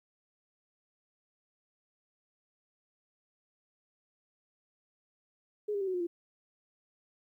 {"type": "tone with pitch steps", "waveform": "sine", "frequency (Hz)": [418.3, 402.2, 386.7, 371.8, 357.5, 343.7], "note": ["G#4", "G4", "G4", "F#4", "F4", "F4"], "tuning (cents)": [12, 44, -24, 8, 41, -28], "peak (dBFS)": -30, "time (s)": [5.68, 6.07], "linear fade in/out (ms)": 10, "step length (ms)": 65, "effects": ["12-bit"]}